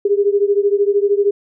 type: beating tone pair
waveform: sine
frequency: 400.2 / 413.2 Hz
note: G4 / G#4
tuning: +36 / -9 cents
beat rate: 13 Hz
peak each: -14 / -16 dBFS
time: 0.05-1.31 s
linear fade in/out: 5 ms
effects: none